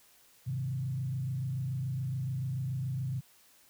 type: tone with frequency modulation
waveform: sine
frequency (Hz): 130.9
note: C3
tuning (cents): +1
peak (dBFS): -31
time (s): 0.46-3.21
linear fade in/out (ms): 20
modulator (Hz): 27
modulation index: 0.74
effects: white hiss -62 dBFS RMS until 3.69 s